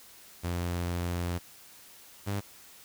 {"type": "tone pair in turn", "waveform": "sawtooth", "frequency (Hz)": [87.31, 100.47], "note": ["F2", "G2"], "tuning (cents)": [0, 43], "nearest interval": "major second", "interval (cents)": 243, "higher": "second", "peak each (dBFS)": -26, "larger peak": "neither", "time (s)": [[0.43, 1.39], [2.26, 2.41]], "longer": "first", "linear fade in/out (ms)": 20, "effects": ["white hiss -53 dBFS RMS until 2.84 s"]}